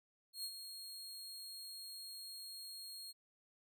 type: tone with ADSR envelope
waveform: sawtooth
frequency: 4263 Hz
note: C8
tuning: 32 cents sharp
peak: -37 dBFS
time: 0.33-3.13 s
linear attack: 110 ms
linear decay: 63 ms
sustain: -8 dB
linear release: 28 ms
effects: none